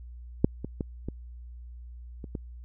clicks, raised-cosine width 3 ms, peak -6 / -20 / -17 / -20 / -26 / -20 dBFS, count 6, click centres 0.445 / 0.646 / 0.808 / 1.086 / 2.242 / 2.352 s, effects added 60 Hz sine -41 dBFS peak until 2.64 s

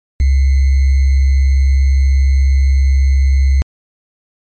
sine tone with sample-and-hold, 67.3 Hz, C2, 49 cents sharp, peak -7 dBFS, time 0.2-3.62 s, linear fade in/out 0 ms, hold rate 2100 Hz, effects MP3 32 kbps

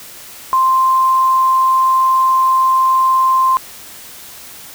sine tone, 1046.5 Hz, C6, in tune, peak -9 dBFS, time 0.53-3.57 s, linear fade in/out 0 ms, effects white hiss -35 dBFS RMS until 4.74 s

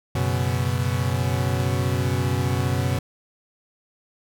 40% pulse chord, F# suspended fourth, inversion none, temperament equal, 92.5 / 123.47 / 138.59 Hz, F#2 / B2 / C#3, 0 / 0 / 0 cents, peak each -24 / -23 / -27 dBFS, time 0.15-2.99 s, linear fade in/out 5 ms, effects none

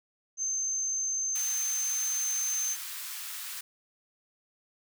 sine tone, 6272 Hz, G8, in tune, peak -28 dBFS, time 0.37-2.77 s, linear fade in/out 50 ms
white high-pass noise, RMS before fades -39 dBFS, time 1.35-3.61 s, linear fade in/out 5 ms, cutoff 1100 Hz, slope 24 dB/octave
effects none

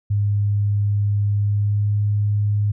sine tone with pitch glide, 102.4 to 103.53 Hz, G#2 to G#2, -24 to -5 cents, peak -16 dBFS, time 0.1-2.72 s, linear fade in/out 10 ms, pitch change +19 cents, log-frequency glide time 1.37-1.94 s, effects none

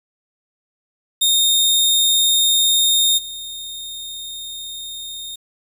sawtooth tone with level steps, 3678 Hz, A#7, 24 cents flat, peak -10 / -26 dBFS, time 1.21-5.36 s, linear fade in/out 10 ms, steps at 3.17 s, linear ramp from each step 20 ms, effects 7-bit

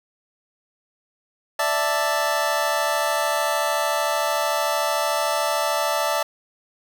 25% pulse chord, D suspended second, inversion none, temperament just, 587.3 / 660.7 / 881 Hz, D5 / E5 / A5, 0 / +4 / +2 cents, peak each -21 dBFS, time 1.59-6.23 s, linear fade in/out 5 ms, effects none

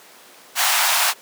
pink high-pass noise, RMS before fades -18 dBFS, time 0.55-1.14 s, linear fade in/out 50 ms, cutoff 710 Hz, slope 48 dB/octave, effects pink hiss -45 dBFS RMS until 1.21 s + high-pass 400 Hz 12 dB/octave

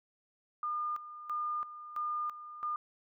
sine tone with tremolo, 1211 Hz, D#6, 47 cents flat, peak -32 dBFS, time 0.63-2.76 s, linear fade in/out 2 ms, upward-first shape square, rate 1.5 Hz, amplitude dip 75%, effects none

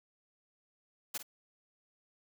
white noise with echo, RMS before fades -37 dBFS, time 1.14-1.18 s, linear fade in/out 10 ms, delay 50 ms, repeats 1, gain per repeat -11 dB, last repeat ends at 1.23 s, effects none

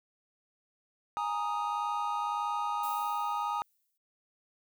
triangle chord, Ab suspended second, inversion none, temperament equal, 830.6 / 932.3 / 1244.5 Hz, Ab5 / Bb5 / Eb6, 0 / 0 / 0 cents, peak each -33 / -33 / -32 dBFS, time 1.17-3.62 s, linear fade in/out 0 ms
violet noise with exponential decay, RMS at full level -42 dBFS, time 2.83-3.98 s, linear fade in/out 5 ms, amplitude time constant 250 ms
effects none

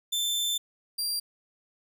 sawtooth tone pair in turn, 3546 / 4743 Hz, A7 / D8, +13 / +16 cents, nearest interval perfect fourth, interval 503 cents, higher second, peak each -23 / -25 dBFS, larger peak first, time 0.12-0.58 / 0.98-1.2 s, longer first, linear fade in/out 10 ms, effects none

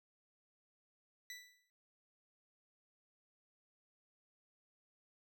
20% pulse tone with exponential decay, 1975.5 Hz, B6, in tune, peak -39 dBFS, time 1.3-1.7 s, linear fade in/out 1 ms, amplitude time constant 85 ms, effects noise-tail reverb RT60 0.5 s tail -23 dB re dry

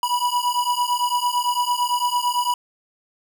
square beating tone pair, 973 / 981.9 Hz, B5 / B5, -26 / -10 cents, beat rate 8.9 Hz, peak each -23 dBFS, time 0.03-2.54 s, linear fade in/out 2 ms, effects none

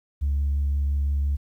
sine tone with vibrato, 70.8 Hz, C#2, 37 cents sharp, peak -19 dBFS, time 0.21-1.37 s, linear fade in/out 20 ms, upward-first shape sine, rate 5.8 Hz, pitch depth 11 cents each way, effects tanh soft clip ceiling -18 dBFS + 10-bit

